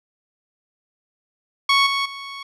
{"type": "tone with level steps", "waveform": "15% pulse", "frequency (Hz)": 1108.7, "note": "C#6", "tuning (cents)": 0, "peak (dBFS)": [-7, -13, -25], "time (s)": [1.69, 2.43], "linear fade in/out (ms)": 5, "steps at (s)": [1.86, 2.05], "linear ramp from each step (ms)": 10, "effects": ["low-pass 6000 Hz 12 dB/octave"]}